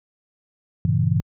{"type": "chord", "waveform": "sine", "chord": "G diminished seventh", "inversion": "none", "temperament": "equal", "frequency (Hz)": [98, 116.54, 138.59, 164.81], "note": ["G2", "Bb2", "Db3", "Fb3"], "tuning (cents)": [0, 0, 0, 0], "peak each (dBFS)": -22, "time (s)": [0.85, 1.2], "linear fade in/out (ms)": 0, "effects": ["high-pass 60 Hz 12 dB/octave"]}